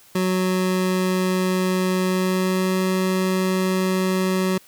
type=tone with pitch glide; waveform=25% pulse; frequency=185 to 186.83 Hz; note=F#3 to F#3; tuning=0 to +17 cents; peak=-15 dBFS; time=0.15-4.58 s; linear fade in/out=5 ms; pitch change=+17 cents; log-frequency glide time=2.06-2.8 s; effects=white hiss -51 dBFS RMS until 4.67 s